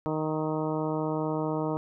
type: harmonic tone with a mistuned harmonic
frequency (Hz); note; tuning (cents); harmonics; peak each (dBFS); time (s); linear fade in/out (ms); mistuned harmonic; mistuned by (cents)
155.56; D#3; 0; 1 / 2 / 3 / 4 / 5 / 6 / 7 / 8; -33 / -31 / -33 / -35 / -40 / -37 / -42 / -43; 0.06-1.77; 0; 8; +16
effects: none